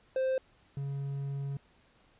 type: tone pair in turn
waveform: triangle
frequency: 523.3 / 139.13 Hz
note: C5 / C#3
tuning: 0 / +7 cents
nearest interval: octave + major seventh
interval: 2293 cents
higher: first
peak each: -25 / -31 dBFS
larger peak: first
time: 0.16-0.38 / 0.77-1.57 s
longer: second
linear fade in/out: 2 ms
effects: pink hiss -65 dBFS RMS until 2.19 s + resampled to 8000 Hz